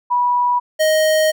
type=tone pair in turn; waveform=sine / square; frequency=977 / 624.6 Hz; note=B5 / D#5; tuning=-19 / +7 cents; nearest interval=minor sixth; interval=774 cents; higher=first; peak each=-13 dBFS; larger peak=neither; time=0.1-0.6 / 0.79-1.32 s; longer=second; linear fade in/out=20 ms; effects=none